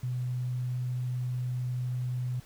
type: tone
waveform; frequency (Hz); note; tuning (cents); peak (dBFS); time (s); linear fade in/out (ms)
sine; 125; B2; +21; -29; 0.03-2.4; 5
effects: pink hiss -56 dBFS RMS until 2.45 s